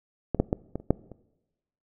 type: clicks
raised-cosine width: 2 ms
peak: -12 / -7 / -10 / -17 / -30 / -6 / -29 dBFS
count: 7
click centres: 0.347 / 0.4 / 0.529 / 0.756 / 0.8 / 0.906 / 1.117 s
effects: noise-tail reverb RT60 1.0 s tail -22 dB re dry